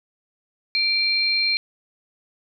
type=tone pair together; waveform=sine; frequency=2349 / 4185 Hz; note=D7 / C8; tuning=0 / 0 cents; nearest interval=minor seventh; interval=1000 cents; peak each=-22 / -20 dBFS; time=0.75-1.57 s; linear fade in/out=0 ms; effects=none